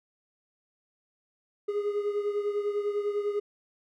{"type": "beating tone pair", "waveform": "triangle", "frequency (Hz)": [410, 420], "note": ["G#4", "G#4"], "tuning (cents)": [-22, 19], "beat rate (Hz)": 10, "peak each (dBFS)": [-26, -32], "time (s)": [1.68, 3.4], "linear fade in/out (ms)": 10, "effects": []}